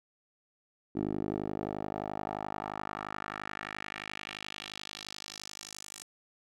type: tone with band-pass filter sweep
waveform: 10% pulse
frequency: 51.5 Hz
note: G#1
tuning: 14 cents flat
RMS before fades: -39 dBFS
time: 0.95-6.03 s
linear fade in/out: 10 ms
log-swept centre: 320 to 7900 Hz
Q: 1.9
effects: none